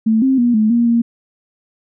sine tone with pitch steps, 221.3 / 265.1 / 240.4 / 216 / 236.2 / 233.6 Hz, A3 / C4 / B3 / A3 / A#3 / A#3, +10 / +23 / -46 / -32 / +23 / +4 cents, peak -10 dBFS, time 0.06-1.02 s, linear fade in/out 10 ms, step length 160 ms, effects none

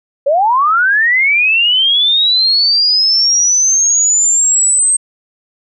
sine linear sweep, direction up, 531 to 8370 Hz, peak -8 dBFS, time 0.26-4.97 s, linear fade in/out 10 ms, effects none

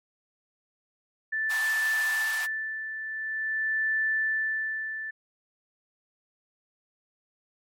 sine tone with tremolo, 1760 Hz, A6, in tune, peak -23 dBFS, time 1.32-5.11 s, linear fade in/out 10 ms, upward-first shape sine, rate 0.46 Hz, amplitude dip 65%
pink high-pass noise, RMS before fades -37 dBFS, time 1.49-2.47 s, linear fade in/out 20 ms, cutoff 750 Hz, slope 48 dB/octave
effects MP3 64 kbps

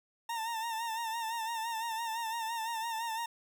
40% pulse tone with vibrato, 909 Hz, A#5, 44 cents flat, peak -33 dBFS, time 0.29-3.26 s, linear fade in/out 5 ms, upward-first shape sine, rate 5.9 Hz, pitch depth 55 cents each way, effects none

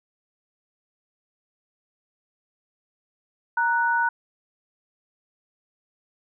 sine tone pair together, 933.4 / 1480 Hz, A#5 / F#6, +2 / 0 cents, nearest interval minor sixth, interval 798 cents, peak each -22 dBFS, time 3.57-4.09 s, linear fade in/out 5 ms, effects none

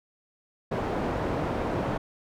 white low-pass noise, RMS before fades -29 dBFS, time 0.71-1.98 s, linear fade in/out 10 ms, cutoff 680 Hz, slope 12 dB/octave, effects none

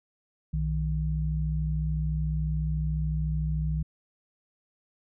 sine tone pair together, 61.73 / 155.56 Hz, B1 / D#3, 0 / 0 cents, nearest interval octave + major third, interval 1600 cents, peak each -28 dBFS, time 0.53-3.83 s, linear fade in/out 10 ms, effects none

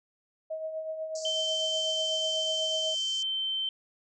sine tone with tremolo, 634 Hz, D#5, 32 cents sharp, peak -30 dBFS, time 0.5-2.95 s, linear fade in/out 10 ms, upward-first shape triangle, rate 8.1 Hz, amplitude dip 55%
white band-pass noise, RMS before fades -42 dBFS, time 1.15-3.23 s, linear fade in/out 5 ms, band 4500 to 7600 Hz, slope 96 dB/octave
sine tone, 3100 Hz, G7, 20 cents flat, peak -28 dBFS, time 1.25-3.69 s, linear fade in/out 2 ms
effects none

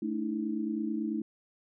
sine chord, A suspended fourth, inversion none, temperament equal with one note detuned, 220 / 293.7 / 322.8 Hz, A3 / D4 / E4, 0 / 0 / -36 cents, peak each -33 / -36 / -34 dBFS, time 0.02-1.22 s, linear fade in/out 5 ms, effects none

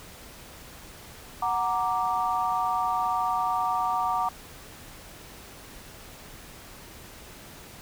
sine chord, Gb augmented, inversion none, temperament equal, 740 / 932.3 / 1174.7 Hz, Gb5 / Bb5 / D6, 0 / 0 / 0 cents, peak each -28 dBFS, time 1.42-4.29 s, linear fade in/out 5 ms, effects pink hiss -46 dBFS RMS until 7.81 s

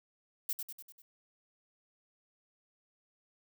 violet noise with echo, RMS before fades -34 dBFS, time 0.49-0.53 s, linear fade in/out 2 ms, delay 98 ms, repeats 5, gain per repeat -5 dB, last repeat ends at 1.02 s, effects none

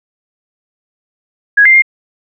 sine tone with pitch steps, 1660 / 2093 / 2118 Hz, G#6 / C7 / C7, -1 / 0 / +21 cents, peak -3 dBFS, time 1.57-1.822 s, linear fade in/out 10 ms, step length 84 ms, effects none

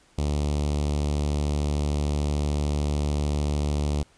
sawtooth tone with notch filter, 73.42 Hz, D2, in tune, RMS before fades -25 dBFS, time 0.18-4.03 s, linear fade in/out 5 ms, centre 1600 Hz, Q 0.72, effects pink hiss -59 dBFS RMS until 4.17 s + resampled to 22050 Hz

